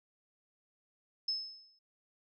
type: tone with exponential decay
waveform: sine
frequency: 5210 Hz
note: E8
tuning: 21 cents flat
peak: -29 dBFS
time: 1.28-1.79 s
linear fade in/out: 5 ms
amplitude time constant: 110 ms
effects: none